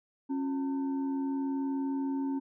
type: tone with frequency modulation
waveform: sine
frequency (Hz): 273.7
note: C#4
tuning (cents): -22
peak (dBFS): -29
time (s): 0.29-2.4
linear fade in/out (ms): 20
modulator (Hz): 628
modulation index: 0.39
effects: none